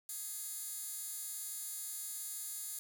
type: tone with high-pass filter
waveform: 15% pulse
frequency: 418.9 Hz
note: G#4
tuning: 15 cents sharp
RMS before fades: -43 dBFS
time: 0.09-2.79 s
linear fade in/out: 2 ms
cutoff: 9200 Hz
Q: 1.3
effects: 11-bit